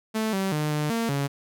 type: tone with pitch steps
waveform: sawtooth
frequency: 219.3 / 192.6 / 151.4 / 150.1 / 229.3 / 140.5 Hz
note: A3 / G3 / D#3 / D3 / A#3 / C#3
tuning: -6 / -30 / -47 / +38 / -28 / +24 cents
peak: -20 dBFS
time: 0.14-1.28 s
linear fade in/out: 20 ms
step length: 190 ms
effects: none